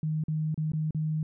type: tone with dropouts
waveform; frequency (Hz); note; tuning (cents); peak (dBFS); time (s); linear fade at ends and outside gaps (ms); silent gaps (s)
sine; 155.56; D#3; 0; -26; 0.03-1.23; 2; 0.238-0.282 / 0.544-0.577 / 0.719-0.734 / 0.908-0.947
effects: none